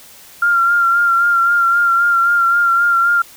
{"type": "tone with vibrato", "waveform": "sine", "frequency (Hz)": 1387, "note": "F6", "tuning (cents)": -12, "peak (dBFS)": -10, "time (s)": [0.42, 3.22], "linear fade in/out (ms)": 5, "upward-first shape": "sine", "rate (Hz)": 3.8, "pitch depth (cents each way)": 30, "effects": ["white hiss -41 dBFS RMS until 3.36 s"]}